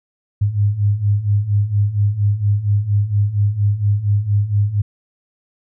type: beating tone pair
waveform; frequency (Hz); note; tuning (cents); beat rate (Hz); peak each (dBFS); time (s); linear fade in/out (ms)
sine; 100 / 104.3; G2 / G#2; +35 / +8; 4.3; -19 / -15; 0.41-4.82; 10
effects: none